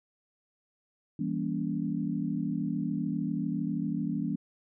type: chord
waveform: sine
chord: E diminished seventh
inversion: none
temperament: just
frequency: 164.81 / 197.78 / 237.3 / 284.8 Hz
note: E3 / G3 / Bb3 / Db4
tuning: 0 / +16 / +31 / +47 cents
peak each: -34 dBFS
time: 1.19-4.36 s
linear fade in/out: 5 ms
effects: none